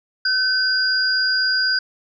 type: tone pair together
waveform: sine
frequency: 1524 / 4844 Hz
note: G6 / D#8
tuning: -49 / -47 cents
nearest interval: octave + minor sixth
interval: 2002 cents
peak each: -19 dBFS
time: 0.25-1.79 s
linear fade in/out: 5 ms
effects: none